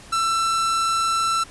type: tone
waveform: 45% pulse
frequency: 1337 Hz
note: E6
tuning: 24 cents sharp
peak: -19 dBFS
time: 0.12-1.44 s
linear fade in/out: 10 ms
effects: pink hiss -44 dBFS RMS until 1.5 s + resampled to 24000 Hz